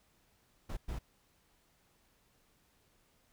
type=noise bursts at uneven times; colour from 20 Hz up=brown; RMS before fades=-38 dBFS; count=2; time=0.69-0.77 / 0.88-0.99 s; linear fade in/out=10 ms; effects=pink hiss -71 dBFS RMS until 3.32 s